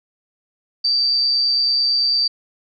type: tone with amplitude modulation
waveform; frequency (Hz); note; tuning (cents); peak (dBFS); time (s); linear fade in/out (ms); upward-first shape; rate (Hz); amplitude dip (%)
sine; 4651; D8; -18; -13; 0.84-2.28; 10; sine; 129; 35
effects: none